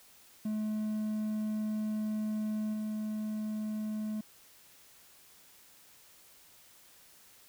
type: tone with level steps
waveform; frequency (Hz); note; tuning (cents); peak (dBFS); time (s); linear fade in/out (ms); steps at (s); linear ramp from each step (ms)
triangle; 214.5; A3; -44; -29 / -31; 0.45-4.21; 5; 2.73; 10
effects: white hiss -59 dBFS RMS until 7.48 s